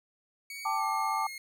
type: tone with pitch glide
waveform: sawtooth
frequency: 2248 to 2149 Hz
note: C#7 to C7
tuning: +24 to +46 cents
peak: -36 dBFS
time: 0.5-1.38 s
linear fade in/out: 2 ms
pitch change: -78 cents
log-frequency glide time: 0.76-0.84 s
type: chord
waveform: sine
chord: G suspended second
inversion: none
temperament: equal with one note detuned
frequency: 784 / 880 / 1180.1 Hz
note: G5 / A5 / D6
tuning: 0 / 0 / +8 cents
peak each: -34 / -31 / -31 dBFS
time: 0.65-1.27 s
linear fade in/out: 5 ms
effects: none